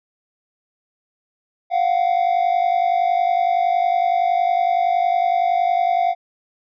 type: tone pair together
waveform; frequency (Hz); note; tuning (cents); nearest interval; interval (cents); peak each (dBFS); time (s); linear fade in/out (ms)
triangle; 698.5 / 749.3; F5 / F#5; 0 / +22; minor second; 122; -15 / -17; 1.7-6.15; 50
effects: tanh soft clip ceiling -6 dBFS + resampled to 11025 Hz